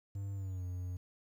triangle tone with pitch glide, 98.9 to 90.17 Hz, G2 to F#2, +16 to -44 cents, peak -35 dBFS, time 0.15-0.97 s, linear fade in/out 5 ms, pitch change -160 cents, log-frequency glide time 0.34-0.64 s, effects 11-bit

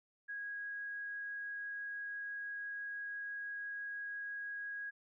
sine tone, 1649 Hz, G#6, 13 cents flat, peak -40 dBFS, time 0.28-4.91 s, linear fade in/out 20 ms, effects none

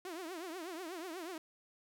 sawtooth tone with vibrato, 346.2 Hz, F4, 15 cents flat, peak -38 dBFS, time 0.05-1.38 s, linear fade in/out 2 ms, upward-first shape triangle, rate 8.2 Hz, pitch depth 210 cents each way, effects none

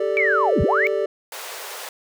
triangle chord, G suspended second, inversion none, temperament equal, 392 / 440 / 587.3 Hz, G4 / A4 / D5, 0 / 0 / 0 cents, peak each -22 dBFS, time 0-1.06 s, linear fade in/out 5 ms
sine linear two-way sweep, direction down then up, 2341 to 44.33 to 2313 Hz, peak -17 dBFS, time 0.17-0.87 s, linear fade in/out 0 ms, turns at 0.62 s
pink high-pass noise, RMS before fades -34 dBFS, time 1.32-1.89 s, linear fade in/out 2 ms, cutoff 430 Hz, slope 48 dB/octave
effects none

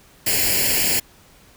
white noise with comb filter, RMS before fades -19 dBFS, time 0.26-1 s, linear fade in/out 10 ms, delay 0.41 ms, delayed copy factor +0.8, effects pink hiss -51 dBFS RMS until 1.56 s

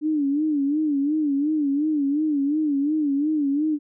sine tone with vibrato, 293.7 Hz, D4, in tune, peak -19 dBFS, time 0.01-3.79 s, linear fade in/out 50 ms, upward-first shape sine, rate 2.8 Hz, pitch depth 110 cents each way, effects none

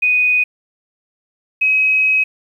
sine tone pair in turn, 2489 / 2543 Hz, D#7 / D#7, 0 / +37 cents, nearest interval unison, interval 37 cents, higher second, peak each -11 dBFS, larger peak neither, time 0.02-0.44 / 1.61-2.24 s, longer second, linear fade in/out 10 ms, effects 8-bit

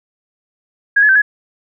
sine tone with pitch steps, 1642 / 1704 / 1554 / 1686 Hz, G#6 / G#6 / G6 / G#6, -20 / +44 / -16 / +26 cents, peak -7 dBFS, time 0.96-1.22 s, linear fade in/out 10 ms, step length 65 ms, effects none

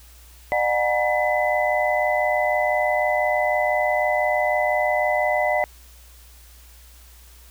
sine tone cluster, 604 / 728 / 814 / 949 / 2009 Hz, D5 / F#5 / G#5 / A#5 / B6, +48 / -28 / -35 / +31 / +29 cents, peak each -22 / -23 / -30 / -31 / -24 dBFS, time 0.52-5.64 s, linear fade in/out 0 ms, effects added 60 Hz sine -46 dBFS peak until 7.5 s + white hiss -51 dBFS RMS until 7.5 s

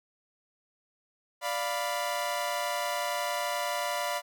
sawtooth chord, B diminished, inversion first, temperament equal, 587.3 / 698.5 / 987.8 Hz, D5 / F5 / B5, 0 / 0 / 0 cents, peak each -30 dBFS, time 1.41-4.22 s, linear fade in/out 50 ms, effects none

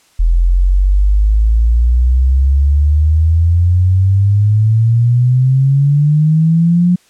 sine exponential sweep, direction up, 41.2 to 180 Hz, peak -7 dBFS, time 0.19-6.96 s, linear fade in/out 10 ms, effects white hiss -51 dBFS RMS until 7.09 s + low-pass 9000 Hz 12 dB/octave

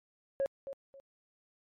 sine tone with echo, 548 Hz, C#5, 20 cents flat, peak -26 dBFS, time 0.4-0.46 s, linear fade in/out 0 ms, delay 270 ms, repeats 2, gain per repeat -12 dB, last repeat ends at 1 s, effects tanh soft clip ceiling -25 dBFS + MP3 64 kbps

